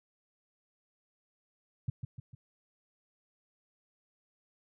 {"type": "tone with echo", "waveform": "sine", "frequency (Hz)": 123.47, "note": "B2", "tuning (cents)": 0, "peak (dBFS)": -27, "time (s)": [1.88, 1.9], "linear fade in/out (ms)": 5, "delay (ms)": 150, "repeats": 3, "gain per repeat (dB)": -6, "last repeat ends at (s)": 2.35, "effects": []}